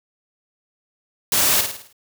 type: noise with echo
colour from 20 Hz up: white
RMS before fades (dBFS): -18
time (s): 1.32-1.61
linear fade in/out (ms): 2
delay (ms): 53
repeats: 6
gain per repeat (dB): -6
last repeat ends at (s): 1.928
effects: none